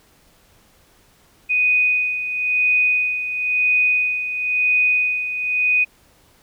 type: tone with tremolo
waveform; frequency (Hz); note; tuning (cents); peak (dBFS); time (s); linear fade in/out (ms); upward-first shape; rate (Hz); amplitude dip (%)
sine; 2489; D#7; 0; -13; 1.49-5.85; 20; sine; 0.98; 65
effects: pink hiss -55 dBFS RMS until 6.42 s